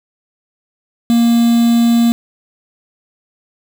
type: tone with quantisation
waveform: triangle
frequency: 234.2 Hz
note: A#3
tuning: 8 cents sharp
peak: -6 dBFS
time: 1.1-2.12 s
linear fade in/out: 0 ms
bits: 4
effects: none